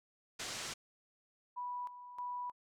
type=low-pass noise; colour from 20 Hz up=white; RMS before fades=-43 dBFS; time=0.39-0.74 s; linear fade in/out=10 ms; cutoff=7500 Hz; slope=24 dB/octave
type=tone with tremolo; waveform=sine; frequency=983 Hz; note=B5; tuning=8 cents flat; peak=-38 dBFS; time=1.56-2.52 s; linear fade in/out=20 ms; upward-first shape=square; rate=1.6 Hz; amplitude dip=70%
effects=none